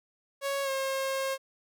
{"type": "tone with pitch glide", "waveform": "sawtooth", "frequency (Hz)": [554.4, 536.8], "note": ["C#5", "C5"], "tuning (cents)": [0, 44], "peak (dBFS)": -25, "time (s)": [0.41, 1.38], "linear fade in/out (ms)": 50, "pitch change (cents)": -56, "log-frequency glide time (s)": [0.63, 0.7], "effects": []}